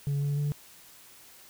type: tone with pitch steps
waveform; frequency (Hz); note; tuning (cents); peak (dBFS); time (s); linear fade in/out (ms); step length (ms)
sine; 141.7 / 143.3 / 145.6; C#3 / D3 / D3; +38 / -42 / -15; -23; 0.07-0.52; 0; 150
effects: tanh soft clip ceiling -25 dBFS + white hiss -53 dBFS RMS until 1.49 s